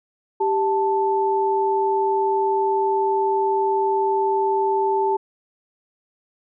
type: tone pair together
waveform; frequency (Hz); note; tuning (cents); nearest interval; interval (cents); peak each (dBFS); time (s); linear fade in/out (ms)
sine; 392 / 880; G4 / A5; 0 / 0; octave + major second; 1400; -20; 0.4-5.17; 10
effects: none